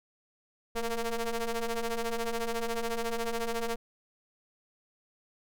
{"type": "ring-modulated tone", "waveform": "sawtooth", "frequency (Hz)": 230, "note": "A#3", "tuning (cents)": -23, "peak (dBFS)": -23, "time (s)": [0.75, 3.76], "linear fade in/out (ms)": 10, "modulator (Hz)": 237, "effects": []}